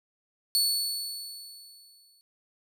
sawtooth tone with exponential decay, 4435 Hz, C#8, in tune, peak -18 dBFS, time 0.55-2.21 s, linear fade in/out 0 ms, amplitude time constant 360 ms, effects none

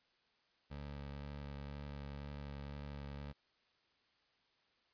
20% pulse tone with vibrato, 71.2 Hz, C#2, 47 cents sharp, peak -40 dBFS, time 0.7-3.33 s, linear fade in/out 20 ms, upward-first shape sine, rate 2 Hz, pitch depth 20 cents each way, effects white hiss -75 dBFS RMS until 4.93 s + resampled to 11025 Hz

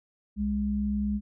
sine tone pair together, 65.01 / 206.4 Hz, C2 / G#3, -11 / -10 cents, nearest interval octave + minor sixth, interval 2001 cents, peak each -32 / -26 dBFS, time 0.36-1.21 s, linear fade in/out 50 ms, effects none

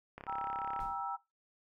click train, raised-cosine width 0.5 ms, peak -30 dBFS, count 22, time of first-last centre 0.18-0.792 s, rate 34.3 Hz
sine chord, E diminished, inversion first, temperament just, 791.1 / 949.3 / 1318.5 Hz, G5 / Bb5 / E6, +16 / +31 / 0 cents, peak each -39 dBFS, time 0.27-1.17 s, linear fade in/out 20 ms
brown noise with exponential decay, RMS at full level -43 dBFS, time 0.8-1.11 s, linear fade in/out 2 ms, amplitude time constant 66 ms
effects noise-tail reverb RT60 0.2 s tail -18 dB re dry

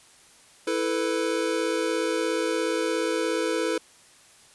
square chord, E suspended fourth, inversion none, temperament equal with one note detuned, 329.6 / 440 / 497 Hz, E4 / A4 / B4, 0 / 0 / +11 cents, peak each -29 dBFS, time 0.67-3.78 s, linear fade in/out 5 ms, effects white hiss -54 dBFS RMS until 4.54 s + resampled to 24000 Hz

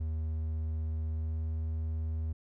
triangle tone with pitch glide, 79 to 79.55 Hz, D#2 to D#2, +27 to +39 cents, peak -29 dBFS, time 0-2.33 s, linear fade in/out 10 ms, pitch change +12 cents, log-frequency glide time 1.12-1.35 s, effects none

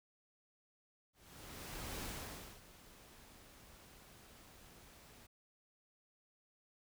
pink noise with ADSR envelope, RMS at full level -44 dBFS, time 1.13-5.27 s, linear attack 900 ms, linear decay 570 ms, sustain -16 dB, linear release 12 ms, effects none

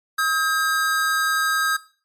square tone pair together, 1274 / 1605.1 Hz, D#6 / G6, +41 / +41 cents, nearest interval major third, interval 400 cents, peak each -22 dBFS, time 0.18-1.77 s, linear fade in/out 10 ms, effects noise-tail reverb RT60 0.4 s tail -18 dB re dry + MP3 64 kbps

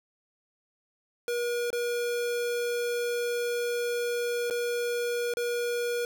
square tone with dropouts, 479.4 Hz, A#4, 48 cents sharp, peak -28 dBFS, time 1.28-6.05 s, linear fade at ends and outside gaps 1 ms, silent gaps 1.704-1.729 / 4.5-4.508 / 5.338-5.37 s, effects none

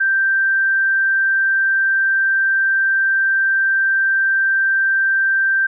sine tone, 1570 Hz, G6, 2 cents sharp, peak -13 dBFS, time 0-5.67 s, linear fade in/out 10 ms, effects none

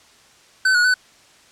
square tone with pitch steps, 1523 / 1454 / 1502 Hz, F#6 / F#6 / F#6, +50 / -31 / +26 cents, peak -14 dBFS, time 0.65-0.941 s, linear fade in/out 5 ms, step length 97 ms, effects white hiss -51 dBFS RMS until 1.51 s + low-pass 7000 Hz 12 dB/octave

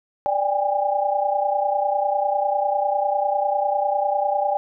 sine tone cluster, 587 / 788 / 818 Hz, D5 / G5 / G#5, -1 / +9 / -26 cents, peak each -23 dBFS, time 0.26-4.57 s, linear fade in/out 0 ms, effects none

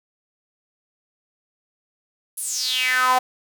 sawtooth tone with high-pass filter sweep, 255.1 Hz, C4, 44 cents flat, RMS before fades -21 dBFS, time 2.37-3.19 s, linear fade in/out 10 ms, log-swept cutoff 11000 to 770 Hz, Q 6.1, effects 8-bit

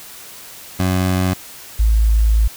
20% pulse / sine tone pair in turn, 92.5 / 54.49 Hz, F#2 / A1, 0 / -16 cents, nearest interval major sixth, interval 916 cents, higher first, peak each -10 dBFS, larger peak neither, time 0.79-1.34 / 1.79-2.48 s, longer second, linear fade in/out 10 ms, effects white hiss -37 dBFS RMS until 2.56 s

